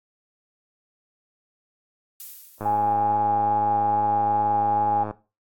violet noise with exponential decay, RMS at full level -35 dBFS, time 2.2-3.17 s, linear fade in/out 1 ms, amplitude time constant 210 ms
click train, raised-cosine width 1 ms, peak -17 dBFS, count 266, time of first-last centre 2.61-5.11 s, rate 106 Hz
sine tone with vibrato, 824 Hz, G#5, 14 cents flat, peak -19 dBFS, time 2.65-5.04 s, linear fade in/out 10 ms, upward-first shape triangle, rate 2.4 Hz, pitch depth 17 cents each way
effects noise-tail reverb RT60 0.3 s tail -17 dB re dry + AAC 64 kbps

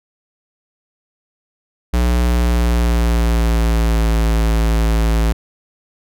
square tone with pitch glide, 60.2 to 55.52 Hz, B1 to A1, -44 to +16 cents, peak -13 dBFS, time 1.93-5.33 s, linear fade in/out 10 ms, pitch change -140 cents, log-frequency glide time 2.23-4.09 s, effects none

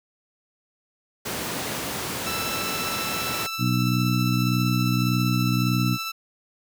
pink high-pass noise, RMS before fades -30 dBFS, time 1.25-3.47 s, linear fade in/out 10 ms, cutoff 130 Hz, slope 12 dB/octave
15% pulse tone with tremolo, 1326 Hz, E6, 10 cents sharp, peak -21 dBFS, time 2.26-6.12 s, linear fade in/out 10 ms, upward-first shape sine, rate 15 Hz, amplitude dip 25%
harmonic tone, 61.74 Hz, B1, in tune, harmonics 2 / 3 / 4 / 5, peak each -22 / -26 / -28 / -30 dBFS, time 3.58-5.98 s, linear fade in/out 50 ms
effects none

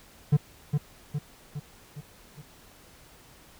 triangle tone with echo, 146.83 Hz, D3, in tune, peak -14 dBFS, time 0.32-0.37 s, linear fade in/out 10 ms, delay 410 ms, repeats 5, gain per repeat -5 dB, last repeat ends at 2.42 s, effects pink hiss -54 dBFS RMS until 3.59 s

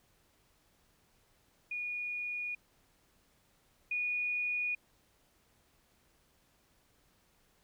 sine tone pair in turn, 2448 / 2457 Hz, D#7 / D#7, -29 / -22 cents, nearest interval unison, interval 7 cents, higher second, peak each -35 / -31 dBFS, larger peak second, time 1.71-2.55 / 3.91-4.75 s, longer neither, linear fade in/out 5 ms, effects pink hiss -70 dBFS RMS until 7.63 s

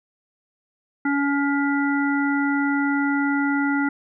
harmonic tone, 282.3 Hz, C#4, 32 cents sharp, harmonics 1 / 3 / 5 / 7, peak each -20 / -29 / -26 / -30 dBFS, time 1.05-3.89 s, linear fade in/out 5 ms, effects none

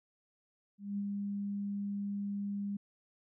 sine tone with ADSR envelope, 201.6 Hz, G3, 49 cents sharp, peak -32 dBFS, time 0.78-2.77 s, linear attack 200 ms, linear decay 47 ms, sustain -2 dB, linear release 7 ms, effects none

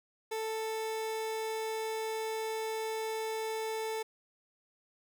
30% pulse tone, 441.5 Hz, A4, 6 cents sharp, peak -31 dBFS, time 0.31-4.03 s, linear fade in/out 10 ms, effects none

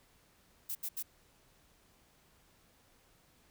violet noise bursts, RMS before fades -38 dBFS, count 3, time 0.69-1.028 s, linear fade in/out 10 ms, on 62 ms, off 76 ms, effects pink hiss -67 dBFS RMS until 3.5 s

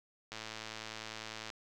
click train, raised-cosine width 0.2 ms, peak -25 dBFS, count 131, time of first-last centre 0.32-1.502 s, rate 110 Hz, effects none

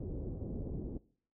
pink low-pass noise, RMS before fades -40 dBFS, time 0-0.98 s, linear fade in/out 5 ms, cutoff 440 Hz, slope 24 dB/octave, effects noise-tail reverb RT60 0.5 s tail -20 dB re dry

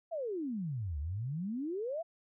sine exponential two-way sweep, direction down then up, 698 to 69.3 to 698 Hz, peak -34 dBFS, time 0.11-2.03 s, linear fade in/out 20 ms, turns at 0.99 s, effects none

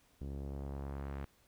sawtooth tone with low-pass filter sweep, 69.3 Hz, C#2, in tune, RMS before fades -42 dBFS, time 0.21-1.25 s, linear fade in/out 0 ms, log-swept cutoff 350 to 2100 Hz, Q 0.97, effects pink hiss -69 dBFS RMS until 1.47 s

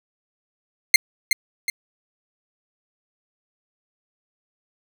sawtooth tone with echo, 2108 Hz, C7, 12 cents sharp, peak -4 dBFS, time 0.94-0.96 s, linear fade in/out 2 ms, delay 370 ms, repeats 2, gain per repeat -7 dB, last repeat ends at 1.7 s, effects 7-bit

